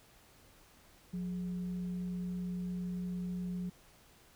sine tone with frequency modulation, 180.3 Hz, F#3, 45 cents flat, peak -35 dBFS, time 1.13-3.7 s, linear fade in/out 10 ms, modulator 234 Hz, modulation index 0.22, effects pink hiss -62 dBFS RMS until 4.35 s

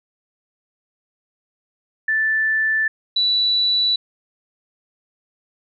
sine tone pair in turn, 1760 / 3951 Hz, A6 / B7, 0 / 0 cents, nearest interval octave + major second, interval 1400 cents, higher second, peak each -16 / -15 dBFS, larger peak second, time 2.08-2.88 / 3.16-3.96 s, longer neither, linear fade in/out 5 ms, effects none

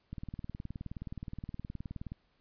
click train, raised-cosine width 5 ms, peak -28 dBFS, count 39, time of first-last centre 0.13-2.12 s, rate 19.1 Hz, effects pink hiss -73 dBFS RMS until 2.4 s + resampled to 11025 Hz

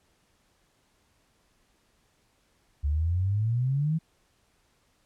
sine exponential sweep, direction up, 69.7 to 164.81 Hz, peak -23 dBFS, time 2.83-3.99 s, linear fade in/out 20 ms, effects pink hiss -68 dBFS RMS until 5.05 s + low-pass 11000 Hz 12 dB/octave

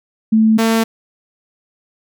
sine / sawtooth tone pair in turn, 220 / 225.4 Hz, A3 / A3, 0 / +42 cents, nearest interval unison, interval 42 cents, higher second, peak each -8 dBFS, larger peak neither, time 0.32-0.58 / 0.58-0.84 s, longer neither, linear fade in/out 10 ms, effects none

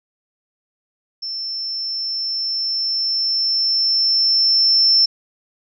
sine tone with level ramp, 5350 Hz, E8, 25 cents sharp, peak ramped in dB -24 to -10 dBFS, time 1.22-5.06 s, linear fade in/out 10 ms, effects none

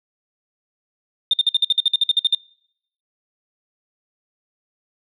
sine tone bursts, 3626 Hz, A#7, 49 cents flat, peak -11 dBFS, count 14, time 1.31-2.349 s, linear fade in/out 2 ms, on 25 ms, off 53 ms, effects noise-tail reverb RT60 0.7 s tail -26 dB re dry + tanh soft clip ceiling -8 dBFS

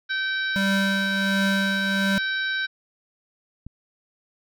harmonic tone, 773 Hz, G5, 24 cents flat, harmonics 2 / 3 / 4 / 5 / 6 / 7, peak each -24 / -38 / -41 / -31 / -43 / -42 dBFS, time 0.09-2.67 s, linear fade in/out 20 ms
square tone with tremolo, 196 Hz, G3, in tune, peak -21 dBFS, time 0.56-2.18 s, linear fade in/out 0 ms, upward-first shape triangle, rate 1.4 Hz, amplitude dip 55%
click, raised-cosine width 5 ms, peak -25 dBFS, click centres 3.666 s
effects none

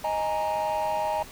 triangle chord, D# suspended fourth, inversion none, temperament equal, 622.3 / 830.6 / 932.3 Hz, D#5 / G#5 / A#5, 0 / 0 / 0 cents, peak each -26 dBFS, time 0.04-1.23 s, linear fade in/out 5 ms, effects tanh soft clip ceiling -19 dBFS + pink hiss -45 dBFS RMS until 1.31 s

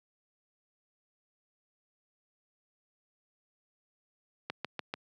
click train, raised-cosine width 0.3 ms, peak -18 dBFS, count 4, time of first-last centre 4.5-4.939 s, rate 6.83 Hz, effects high-pass 150 Hz 12 dB/octave

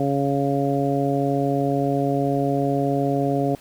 harmonic tone, 139.5 Hz, C#3, 11 cents sharp, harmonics 1 / 2 / 3 / 4 / 5, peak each -25 / -23 / -26 / -27 / -26 dBFS, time 0-3.55 s, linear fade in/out 2 ms, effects pink hiss -49 dBFS RMS until 3.6 s

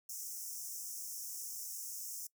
pink high-pass noise, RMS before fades -44 dBFS, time 0.09-2.27 s, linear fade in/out 5 ms, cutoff 5400 Hz, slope 96 dB/octave, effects noise-tail reverb RT60 0.1 s tail -22 dB re dry

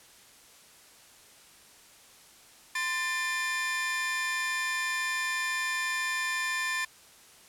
40% pulse tone cluster, 1036 / 1774 / 2408 Hz, C6 / A6 / D7, -17 / +14 / +43 cents, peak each -35 / -30 / -34 dBFS, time 2.75-6.85 s, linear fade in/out 5 ms, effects white hiss -55 dBFS RMS until 7.48 s + low-pass 11000 Hz 12 dB/octave

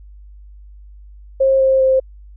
sine tone with pitch steps, 535 / 530.4 / 525.8 Hz, C5 / C5 / C5, +38 / +23 / +8 cents, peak -10 dBFS, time 1.4-2 s, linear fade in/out 10 ms, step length 200 ms, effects added 50 Hz sine -37 dBFS peak until 2.36 s

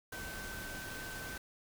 sine tone in noise, 1538 Hz, G6, 33 cents flat, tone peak -45 dBFS, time 0.12-1.38 s, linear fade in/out 5 ms, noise pink, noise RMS -45 dBFS, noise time 0.12-1.38 s, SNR -3 dB, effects none

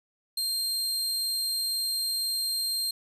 sawtooth tone, 4186 Hz, C8, in tune, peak -24 dBFS, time 0.37-2.91 s, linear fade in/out 5 ms, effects resampled to 32000 Hz + 9-bit

